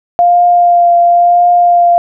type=tone with vibrato; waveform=sine; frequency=698.5 Hz; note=F5; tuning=in tune; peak=-4 dBFS; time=0.19-1.98 s; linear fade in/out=0 ms; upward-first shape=triangle; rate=0.96 Hz; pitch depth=18 cents each way; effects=none